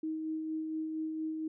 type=tone with tremolo; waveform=sine; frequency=315.5 Hz; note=D#4; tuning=24 cents sharp; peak=-32 dBFS; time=0.03-1.48 s; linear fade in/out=5 ms; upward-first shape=sine; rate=4.3 Hz; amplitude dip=30%; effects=none